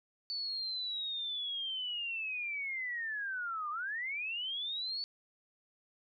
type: linear two-way sweep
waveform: sine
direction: down then up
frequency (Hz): 4500 to 1174.7 to 4500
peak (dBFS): -35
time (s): 0.3-5.04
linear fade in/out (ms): 0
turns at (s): 3.7
effects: none